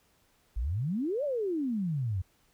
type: exponential two-way sweep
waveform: sine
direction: up then down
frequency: 48.9 to 608 to 86.6 Hz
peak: -28 dBFS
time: 0.56-2.22 s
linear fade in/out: 10 ms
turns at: 1.24 s
effects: pink hiss -68 dBFS RMS until 2.53 s